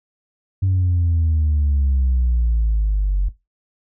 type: exponential sweep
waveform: sine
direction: down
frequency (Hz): 96.3 to 45.96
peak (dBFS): -13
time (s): 0.62-3.29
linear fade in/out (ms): 10
effects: noise-tail reverb RT60 0.2 s tail -17 dB re dry + tanh soft clip ceiling -12 dBFS